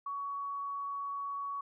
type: tone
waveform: sine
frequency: 1123 Hz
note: C#6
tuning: 22 cents sharp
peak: -35 dBFS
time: 0.06-1.61 s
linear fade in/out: 5 ms
effects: none